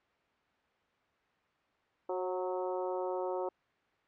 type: harmonic tone with a mistuned harmonic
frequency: 184 Hz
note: F#3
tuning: 9 cents flat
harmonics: 2 / 3 / 4 / 5 / 6 / 7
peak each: -36 / -37 / -42 / -41 / -49 / -49 dBFS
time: 2.09-3.49 s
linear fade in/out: 5 ms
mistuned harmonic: 3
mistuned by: -28 cents
effects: white hiss -71 dBFS RMS until 4.07 s + low-pass 2000 Hz 12 dB/octave